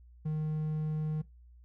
triangle tone, 154.4 Hz, D#3, 13 cents flat, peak -28 dBFS, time 0.25-1.22 s, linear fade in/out 10 ms, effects noise-tail reverb RT60 0.2 s tail -20 dB re dry + added 60 Hz sine -53 dBFS peak until 1.64 s

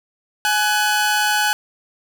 sawtooth tone pair together, 840.2 / 1497 Hz, G#5 / F#6, +20 / +20 cents, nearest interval minor seventh, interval 1000 cents, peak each -15 dBFS, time 0.45-1.53 s, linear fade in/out 0 ms, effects none

